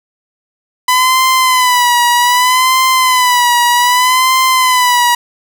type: tone with vibrato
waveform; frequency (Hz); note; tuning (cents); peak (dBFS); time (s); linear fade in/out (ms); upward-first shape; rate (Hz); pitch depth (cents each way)
sawtooth; 1000; B5; +21; -4; 0.88-5.15; 5; sine; 0.64; 68
effects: none